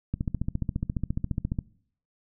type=click train; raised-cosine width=5 ms; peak=-15 dBFS; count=22; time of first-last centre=0.14-1.588 s; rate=14.5 Hz; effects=noise-tail reverb RT60 0.6 s tail -22 dB re dry